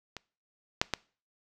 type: clicks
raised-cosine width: 0.2 ms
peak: -22 / -6 / -10 dBFS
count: 3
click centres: 0.167 / 0.815 / 0.937 s
effects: noise-tail reverb RT60 0.4 s tail -23 dB re dry